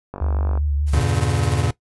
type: click train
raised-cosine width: 1 ms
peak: -16 dBFS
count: 22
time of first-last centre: 0.14-0.575 s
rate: 48.3 Hz
type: tone with vibrato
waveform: sine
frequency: 72.6 Hz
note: D2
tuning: 19 cents flat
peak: -18 dBFS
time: 0.21-1.01 s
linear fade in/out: 5 ms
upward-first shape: sine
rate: 5.1 Hz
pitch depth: 43 cents each way
type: noise with tremolo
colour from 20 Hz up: white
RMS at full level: -35 dBFS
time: 0.86-1.68 s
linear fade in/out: 50 ms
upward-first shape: sine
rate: 14 Hz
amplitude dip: 65%
type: chord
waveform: square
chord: E diminished seventh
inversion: none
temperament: just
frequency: 82.41 / 98.89 / 118.67 / 142.4 Hz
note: E2 / G2 / Bb2 / Db3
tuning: 0 / +16 / +31 / +47 cents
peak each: -24 dBFS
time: 0.93-1.71 s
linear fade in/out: 5 ms
effects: noise-tail reverb RT60 0.1 s tail -17 dB re dry + resampled to 24000 Hz